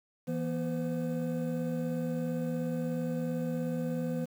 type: tone cluster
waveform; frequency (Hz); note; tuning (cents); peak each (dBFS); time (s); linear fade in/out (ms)
triangle; 165 / 242.1 / 511; E3 / B3 / C5; +2 / -34 / -41; -32 / -32 / -35; 0.27-4.26; 20
effects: 9-bit